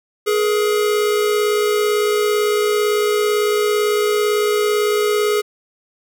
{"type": "tone pair together", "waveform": "square", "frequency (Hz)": [419.3, 477.2], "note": ["G#4", "A#4"], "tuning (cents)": [17, 41], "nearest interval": "major second", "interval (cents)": 224, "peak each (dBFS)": [-16, -24], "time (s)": [0.26, 5.42], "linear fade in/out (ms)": 20, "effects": []}